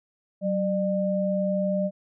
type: tone pair together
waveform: sine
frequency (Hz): 189.6 / 601.6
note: F#3 / D5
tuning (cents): +43 / +42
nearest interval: octave + minor sixth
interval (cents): 1999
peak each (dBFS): -25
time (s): 0.41-1.91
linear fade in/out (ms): 50
effects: none